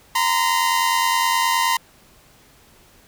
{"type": "tone pair together", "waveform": "sawtooth", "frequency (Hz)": [932.3, 1021.9], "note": ["A#5", "C6"], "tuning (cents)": [0, -41], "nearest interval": "major second", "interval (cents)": 159, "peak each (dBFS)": -16, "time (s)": [0.15, 1.77], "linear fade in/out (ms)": 5, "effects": ["pink hiss -52 dBFS RMS until 3.07 s"]}